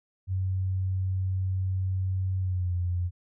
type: tone with pitch glide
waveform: sine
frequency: 94 to 88.72 Hz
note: F#2 to F2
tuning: +28 to +28 cents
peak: -25 dBFS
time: 0.27-3.11 s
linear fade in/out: 50 ms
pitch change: -100 cents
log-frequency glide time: 2.39-2.73 s
effects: none